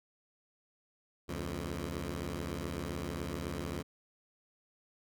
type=beating tone pair; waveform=10% pulse; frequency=71.3 / 87.3 Hz; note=C#2 / F2; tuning=+49 / 0 cents; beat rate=16 Hz; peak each=-31 dBFS; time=1.28-3.83 s; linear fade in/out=20 ms; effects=none

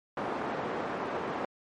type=band-pass noise; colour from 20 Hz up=pink; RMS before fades=-34 dBFS; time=0.17-1.45 s; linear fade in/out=2 ms; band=290 to 1200 Hz; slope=12 dB/octave; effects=MP3 48 kbps

